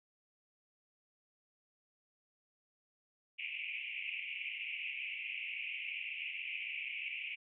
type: band-pass noise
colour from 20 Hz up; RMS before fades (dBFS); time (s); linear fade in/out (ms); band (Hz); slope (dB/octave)
white; -42; 3.38-7.36; 20; 2200 to 2800; 96
effects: none